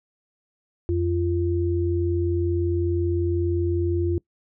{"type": "tone pair together", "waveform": "sine", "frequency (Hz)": [87.31, 345.2], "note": ["F2", "F4"], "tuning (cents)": [0, -20], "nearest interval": "2 octaves", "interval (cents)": 2380, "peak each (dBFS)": -23, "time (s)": [0.89, 4.18], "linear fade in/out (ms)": 0, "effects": ["noise-tail reverb RT60 0.1 s tail -23 dB re dry"]}